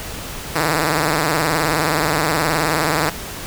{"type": "tone with vibrato", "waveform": "5% pulse", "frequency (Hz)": 155.7, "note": "D#3", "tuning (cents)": 2, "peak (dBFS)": -5, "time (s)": [0.55, 3.1], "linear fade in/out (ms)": 10, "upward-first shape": "triangle", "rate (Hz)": 19, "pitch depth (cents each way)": 170, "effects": ["pink hiss -30 dBFS RMS until 3.46 s"]}